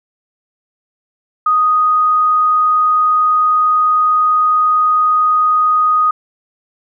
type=tone; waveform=sine; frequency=1244.5 Hz; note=D#6; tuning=in tune; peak=-9 dBFS; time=1.46-6.11 s; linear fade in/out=5 ms; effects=none